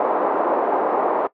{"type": "band-pass noise", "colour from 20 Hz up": "white", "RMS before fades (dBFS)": -20, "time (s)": [0, 1.27], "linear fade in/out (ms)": 2, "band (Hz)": [330, 930], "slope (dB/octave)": 24, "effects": ["noise-tail reverb RT60 0.1 s tail -17 dB re dry"]}